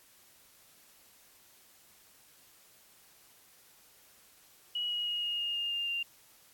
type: tone with pitch steps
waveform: sine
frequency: 2914 / 2896 / 2877 / 2859 / 2841 / 2823 / 2805 / 2787 Hz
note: F#7 / F#7 / F#7 / F7 / F7 / F7 / F7 / F7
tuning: -27 / -38 / -49 / +40 / +29 / +18 / +7 / -4 cents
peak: -31 dBFS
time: 4.75-6.03 s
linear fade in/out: 5 ms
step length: 160 ms
effects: white hiss -61 dBFS RMS until 6.53 s + AAC 64 kbps